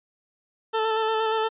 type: tone with vibrato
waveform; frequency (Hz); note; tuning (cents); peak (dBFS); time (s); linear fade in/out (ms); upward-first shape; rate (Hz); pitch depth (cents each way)
20% pulse; 441.4; A4; +5; -17; 0.73-1.49; 20; square; 8.5; 16
effects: resampled to 8000 Hz